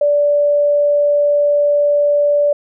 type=tone; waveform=sine; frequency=582 Hz; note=D5; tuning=16 cents flat; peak=-10 dBFS; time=0.01-2.53 s; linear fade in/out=5 ms; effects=none